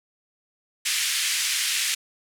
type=band-pass noise; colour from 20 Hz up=pink; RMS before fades=-25 dBFS; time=0.85-1.95 s; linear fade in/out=10 ms; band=2000 to 11000 Hz; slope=24 dB/octave; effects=none

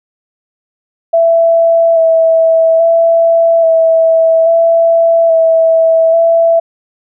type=tone with vibrato; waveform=sine; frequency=659.3 Hz; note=E5; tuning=in tune; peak=-5 dBFS; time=1.13-6.6 s; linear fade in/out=10 ms; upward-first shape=square; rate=0.6 Hz; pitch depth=16 cents each way; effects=none

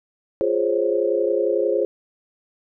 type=chord; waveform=sine; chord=Db major seventh; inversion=first; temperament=equal; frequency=349.2 / 415.3 / 523.3 / 554.4 Hz; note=F4 / Ab4 / C5 / Db5; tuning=0 / 0 / 0 / 0 cents; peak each=-24 / -22 / -22 / -26 dBFS; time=0.41-1.85 s; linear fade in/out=0 ms; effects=none

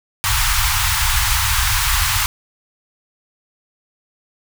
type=band-stop noise; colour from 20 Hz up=pink; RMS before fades=-17 dBFS; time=0.24-2.26 s; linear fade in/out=0 ms; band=110 to 880 Hz; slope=48 dB/octave; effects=none

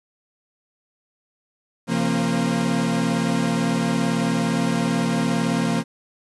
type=tone cluster; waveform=40% pulse; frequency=133 / 172.2 / 231.4 / 269.2 Hz; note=C3 / F3 / A#3 / C4; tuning=+29 / -24 / -13 / +49 cents; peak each=-29 / -23 / -22 / -26 dBFS; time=1.87-5.84 s; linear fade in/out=50 ms; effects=resampled to 24000 Hz + 9-bit

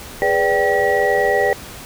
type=tone cluster; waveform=sine; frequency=413.5 / 493.9 / 582 / 778 / 1923 Hz; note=G#4 / B4 / D5 / G5 / B6; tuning=-8 / 0 / -16 / -13 / -47 cents; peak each=-20 dBFS; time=0.22-1.53 s; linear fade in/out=0 ms; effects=pink hiss -35 dBFS RMS until 1.85 s

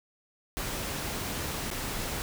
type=noise with dropouts; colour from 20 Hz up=pink; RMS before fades=-34 dBFS; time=0.57-2.22 s; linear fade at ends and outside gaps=0 ms; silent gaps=1.703-1.712 s; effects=none

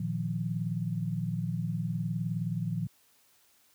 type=chord; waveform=sine; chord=Bb suspended fourth; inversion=none; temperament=just; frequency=116.54 / 155.39 / 174.81 Hz; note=Bb2 / Eb3 / F3; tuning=0 / -2 / +2 cents; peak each=-34 / -34 / -33 dBFS; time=0-2.87 s; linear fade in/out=5 ms; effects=white hiss -65 dBFS RMS until 3.74 s + high-pass 60 Hz 12 dB/octave

